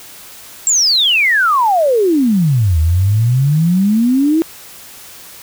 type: exponential two-way sweep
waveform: sine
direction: down then up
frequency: 7660 to 77 to 333 Hz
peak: -9 dBFS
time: 0.67-4.42 s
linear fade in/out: 0 ms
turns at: 2.79 s
effects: white hiss -36 dBFS RMS until 5.42 s